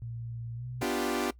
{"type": "tone with pitch glide", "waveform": "sine", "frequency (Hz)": [116.54, 124.19], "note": ["A#2", "B2"], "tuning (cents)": [0, 10], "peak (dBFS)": -36, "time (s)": [0.02, 0.83], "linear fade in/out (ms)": 0, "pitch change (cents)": 110, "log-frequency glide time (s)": [0.55, 0.66]}
{"type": "chord", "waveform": "sawtooth", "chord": "G dominant seventh", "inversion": "first", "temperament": "equal", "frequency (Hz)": [246.9, 293.7, 349.2, 392], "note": ["B3", "D4", "F4", "G4"], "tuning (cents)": [0, 0, 0, 0], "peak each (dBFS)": -30, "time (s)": [0.81, 1.31], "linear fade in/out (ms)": 10}
{"effects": ["noise-tail reverb RT60 0.1 s tail -20 dB re dry", "added 60 Hz sine -51 dBFS peak until 1.39 s"]}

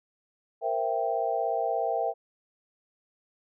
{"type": "chord", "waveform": "sine", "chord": "C dominant seventh", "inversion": "third", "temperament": "equal with one note detuned", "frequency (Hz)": [466.2, 523.3, 667.7, 784], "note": ["Bb4", "C5", "E5", "G5"], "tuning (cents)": [0, 0, 22, 0], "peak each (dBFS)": [-32, -34, -29, -30], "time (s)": [0.61, 2.14], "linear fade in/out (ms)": 50, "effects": []}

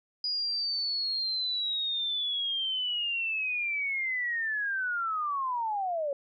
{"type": "linear sweep", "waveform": "sine", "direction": "down", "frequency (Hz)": [4921, 545], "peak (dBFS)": -28, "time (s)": [0.24, 6.13], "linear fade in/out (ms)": 2, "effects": []}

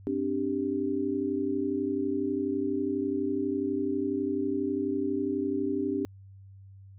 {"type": "chord", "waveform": "sine", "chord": "C suspended second", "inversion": "none", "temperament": "equal", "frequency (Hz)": [261.6, 293.7, 392], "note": ["C4", "D4", "G4"], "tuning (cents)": [0, 0, 0], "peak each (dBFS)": [-32, -30, -31], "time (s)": [0.07, 6.05], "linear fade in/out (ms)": 0, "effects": ["added 97 Hz sine -47 dBFS peak until 6.98 s"]}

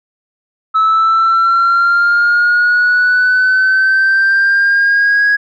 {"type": "linear sweep", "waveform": "sine", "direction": "up", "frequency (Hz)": [1298, 1661.2], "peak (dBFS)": -6, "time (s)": [0.74, 5.37], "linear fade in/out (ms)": 20, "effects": ["tanh soft clip ceiling -6 dBFS"]}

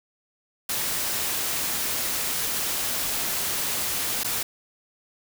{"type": "noise with dropouts", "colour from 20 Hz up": "white", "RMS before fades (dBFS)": -27, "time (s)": [0.69, 4.43], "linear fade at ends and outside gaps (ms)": 5, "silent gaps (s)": [4.235, 4.244], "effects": []}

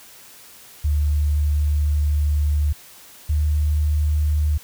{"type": "tone pair in turn", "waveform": "sine", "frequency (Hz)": [74, 75.25], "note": ["D2", "D2"], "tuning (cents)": [14, 43], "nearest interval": "unison", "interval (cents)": 29, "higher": "second", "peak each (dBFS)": -16, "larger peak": "neither", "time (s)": [[0.84, 2.73], [3.29, 4.58]], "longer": "first", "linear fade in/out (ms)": 10, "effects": ["white hiss -45 dBFS RMS until 4.63 s"]}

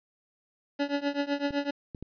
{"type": "tone with tremolo", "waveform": "25% pulse", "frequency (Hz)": 284.9, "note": "C#4", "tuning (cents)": 48, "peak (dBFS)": -20, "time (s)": [0.79, 1.71], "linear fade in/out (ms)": 10, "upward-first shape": "triangle", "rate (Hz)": 7.9, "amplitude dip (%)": 95}
{"type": "clicks", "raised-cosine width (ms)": 3, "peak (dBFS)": -26, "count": 3, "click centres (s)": [1.507, 1.948, 2.026]}
{"effects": ["resampled to 11025 Hz", "10-bit"]}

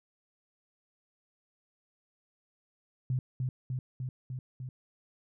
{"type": "tone with echo", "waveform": "sine", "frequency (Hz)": 128.1, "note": "C3", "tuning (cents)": -36, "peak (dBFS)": -27, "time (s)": [3.1, 3.19], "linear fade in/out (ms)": 2, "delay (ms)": 300, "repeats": 5, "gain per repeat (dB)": -2, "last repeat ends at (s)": 4.69, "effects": []}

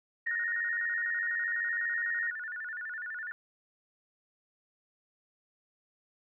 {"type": "tone", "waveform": "sine", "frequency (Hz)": 1864.7, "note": "A#6", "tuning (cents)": 0, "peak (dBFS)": -30, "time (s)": [0.26, 2.31], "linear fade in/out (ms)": 10}
{"type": "tone with vibrato", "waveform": "sine", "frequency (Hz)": 1608, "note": "G6", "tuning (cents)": 44, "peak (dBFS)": -36, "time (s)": [0.27, 3.32], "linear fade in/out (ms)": 0, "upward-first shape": "square", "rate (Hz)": 12, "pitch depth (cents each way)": 170}
{"effects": []}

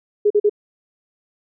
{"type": "tone bursts", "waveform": "sine", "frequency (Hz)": 415.3, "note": "G#4", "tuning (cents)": 0, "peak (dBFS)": -11, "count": 3, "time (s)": [0.25, 0.496], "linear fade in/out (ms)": 10, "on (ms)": 54, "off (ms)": 42, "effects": []}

